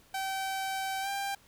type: tone with pitch glide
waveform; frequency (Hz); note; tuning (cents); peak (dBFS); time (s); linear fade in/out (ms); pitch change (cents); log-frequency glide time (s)
sawtooth; 771 to 793.1; G5 to G5; -29 to +20; -28; 0.14-1.35; 5; +49; 1.01-1.08
effects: pink hiss -61 dBFS RMS until 1.47 s